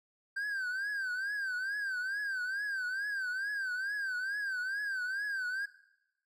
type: tone with vibrato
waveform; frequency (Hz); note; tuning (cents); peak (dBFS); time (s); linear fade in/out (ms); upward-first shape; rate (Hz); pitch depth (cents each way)
triangle; 1571; G6; +3; -31; 0.36-5.66; 10; triangle; 2.3; 140
effects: noise-tail reverb RT60 0.9 s tail -18 dB re dry